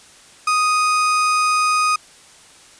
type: tone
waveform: 35% pulse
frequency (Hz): 1244.5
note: D#6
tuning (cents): 0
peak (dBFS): -13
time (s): 0.47-1.96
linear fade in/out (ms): 5
effects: white hiss -46 dBFS RMS until 2.79 s + resampled to 22050 Hz